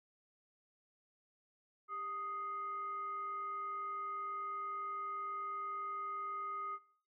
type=tone with frequency modulation; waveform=sine; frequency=1246 Hz; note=D#6; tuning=2 cents sharp; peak=-39 dBFS; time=1.88-6.79 s; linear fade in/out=50 ms; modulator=851 Hz; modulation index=0.29; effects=noise-tail reverb RT60 0.5 s tail -20 dB re dry